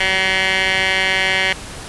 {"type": "tone with band-pass filter", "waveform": "15% pulse", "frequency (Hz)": 189.6, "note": "F#3", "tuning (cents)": 43, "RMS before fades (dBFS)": -17, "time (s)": [0, 1.53], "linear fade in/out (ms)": 5, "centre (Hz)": 2400, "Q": 3.3, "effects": ["pink hiss -32 dBFS RMS until 1.88 s", "resampled to 24000 Hz"]}